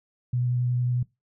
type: tone with vibrato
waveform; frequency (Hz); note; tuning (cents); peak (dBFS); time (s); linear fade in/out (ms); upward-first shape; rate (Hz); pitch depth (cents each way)
sine; 123.4; B2; -1; -22; 0.33-1.03; 5; square; 11; 9
effects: noise-tail reverb RT60 0.2 s tail -20 dB re dry